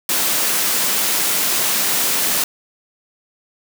white high-pass noise, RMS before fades -18 dBFS, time 0.09-2.44 s, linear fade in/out 2 ms, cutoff 150 Hz, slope 24 dB/octave, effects none

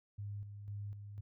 sine tone with tremolo, 102.1 Hz, G#2, 29 cents flat, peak -40 dBFS, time 0.18-1.21 s, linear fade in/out 10 ms, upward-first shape square, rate 2 Hz, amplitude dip 50%, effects none

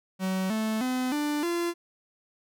45% pulse tone with pitch steps, 188.4 / 218.9 / 254.4 / 295.6 / 343.5 Hz, F#3 / A3 / C4 / D4 / F4, +32 / -9 / -48 / +11 / -29 cents, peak -26 dBFS, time 0.19-1.74 s, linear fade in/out 50 ms, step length 310 ms, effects none

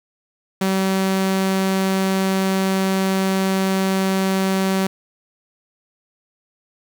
sawtooth tone, 191.2 Hz, G3, 43 cents flat, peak -13 dBFS, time 0.61-4.87 s, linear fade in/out 5 ms, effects 7-bit

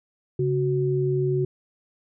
sine tone pair together, 137.76 / 370 Hz, C#3 / F#4, -10 / 0 cents, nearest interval octave + perfect fourth, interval 1710 cents, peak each -23 dBFS, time 0.39-1.45 s, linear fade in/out 5 ms, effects none

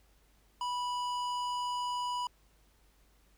sine tone with hard clipping, 983 Hz, B5, 8 cents flat, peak -34 dBFS, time 0.61-2.27 s, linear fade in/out 2 ms, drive 13 dB, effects added 50 Hz sine -65 dBFS peak until 3.37 s + pink hiss -69 dBFS RMS until 3.37 s

